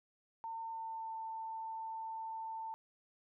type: tone with pitch glide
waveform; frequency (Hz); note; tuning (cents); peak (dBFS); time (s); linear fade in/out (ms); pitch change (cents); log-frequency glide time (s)
sine; 905 to 893.1; A5 to A5; +48 to +26; -40; 0.44-2.74; 0; -22; 0.63-1.14
effects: none